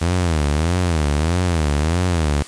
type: tone with vibrato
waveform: sawtooth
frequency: 81.1 Hz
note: E2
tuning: 28 cents flat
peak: -12 dBFS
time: 0.01-2.43 s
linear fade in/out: 10 ms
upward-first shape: sine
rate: 1.6 Hz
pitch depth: 200 cents each way
effects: white hiss -37 dBFS RMS until 2.47 s + resampled to 22050 Hz